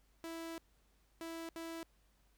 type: tone bursts at uneven times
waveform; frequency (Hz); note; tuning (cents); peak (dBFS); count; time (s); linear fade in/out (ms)
sawtooth; 329.6; E4; 0; -39; 3; 0.24-0.58 / 1.21-1.49 / 1.56-1.83; 0
effects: added 50 Hz sine -70 dBFS peak until 2.37 s + pink hiss -75 dBFS RMS until 2.37 s